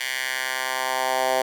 10% pulse tone with high-pass filter sweep, 130 Hz, C3, 11 cents flat, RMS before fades -25 dBFS, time 0-1.42 s, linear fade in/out 5 ms, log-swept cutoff 2200 to 620 Hz, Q 1.8, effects none

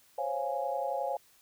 sine chord, Db major seventh, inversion third, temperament equal, 523.3 / 554.4 / 698.5 / 830.6 Hz, C5 / Db5 / F5 / Ab5, 0 / 0 / 0 / 0 cents, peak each -37 / -35 / -36 / -35 dBFS, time 0.18-1.17 s, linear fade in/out 5 ms, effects white hiss -63 dBFS RMS until 1.41 s

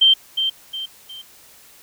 sine tone with echo, 3136 Hz, G7, in tune, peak -9 dBFS, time 0.01-0.14 s, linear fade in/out 10 ms, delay 360 ms, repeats 3, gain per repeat -8 dB, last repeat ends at 1.22 s, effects white hiss -48 dBFS RMS until 1.82 s

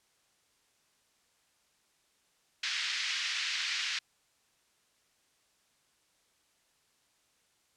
pink band-pass noise, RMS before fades -34 dBFS, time 2.63-3.99 s, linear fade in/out 5 ms, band 1800 to 5500 Hz, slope 24 dB/octave, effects white hiss -71 dBFS RMS until 7.76 s + low-pass 9000 Hz 12 dB/octave

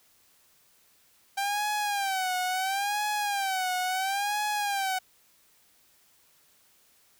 sawtooth tone with vibrato, 784 Hz, G5, in tune, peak -23 dBFS, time 1.37-4.99 s, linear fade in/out 10 ms, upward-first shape sine, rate 0.73 Hz, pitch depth 120 cents each way, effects white hiss -63 dBFS RMS until 7.19 s

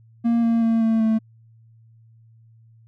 triangle tone with pitch steps, 233.2 / 230.1 / 227.1 / 224.1 / 221.1 Hz, A#3 / A#3 / A#3 / A3 / A3, +1 / -22 / -45 / +32 / +9 cents, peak -14 dBFS, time 0.24-1.19 s, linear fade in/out 20 ms, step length 190 ms, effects added 113 Hz sine -49 dBFS peak until 2.87 s

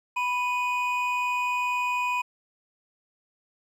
triangle tone pair together, 987.8 / 2483 Hz, B5 / D#7, 0 / -4 cents, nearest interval octave + major third, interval 1596 cents, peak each -24 / -27 dBFS, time 0.16-2.22 s, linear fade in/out 10 ms, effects resampled to 32000 Hz + 10-bit

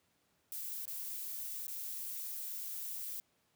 violet noise with dropouts, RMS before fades -42 dBFS, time 0.52-3.2 s, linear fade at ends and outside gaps 0 ms, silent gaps 0.854-0.878 / 1.667-1.681 s, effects pink hiss -75 dBFS RMS until 3.55 s + high-pass 100 Hz 12 dB/octave

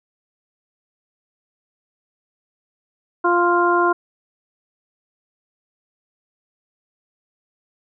harmonic tone, 349.2 Hz, F4, in tune, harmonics 1 / 2 / 3 / 4, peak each -18 / -22 / -18 / -21 dBFS, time 3.24-3.93 s, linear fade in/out 10 ms, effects none

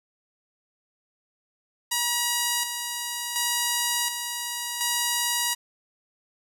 5% pulse tone with tremolo, 959 Hz, A#5, 49 cents sharp, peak -11 dBFS, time 1.91-5.55 s, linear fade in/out 10 ms, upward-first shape square, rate 0.69 Hz, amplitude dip 50%, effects none

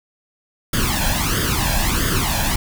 pink noise with flanger, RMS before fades -19 dBFS, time 0.73-2.56 s, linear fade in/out 5 ms, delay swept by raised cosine 0.6 to 1.22 ms, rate 1.5 Hz, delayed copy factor +0.75, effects none

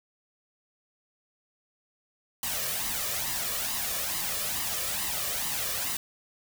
white noise with flanger, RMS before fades -31 dBFS, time 2.43-5.97 s, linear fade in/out 2 ms, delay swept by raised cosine 1 to 1.74 ms, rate 2.3 Hz, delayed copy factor +0.6, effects none

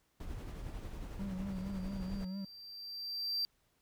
brown noise with tremolo, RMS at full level -42 dBFS, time 0.2-2.25 s, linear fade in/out 5 ms, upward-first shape sine, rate 11 Hz, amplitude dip 35%
triangle tone with vibrato, 191.3 Hz, G3, 42 cents flat, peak -36 dBFS, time 1.19-2.45 s, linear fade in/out 5 ms, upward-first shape triangle, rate 4.4 Hz, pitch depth 81 cents each way
triangle tone with exponential growth, 4699 Hz, D8, in tune, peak -30 dBFS, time 1.51-3.45 s, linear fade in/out 0 ms, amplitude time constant 420 ms
effects pink hiss -75 dBFS RMS until 3.81 s

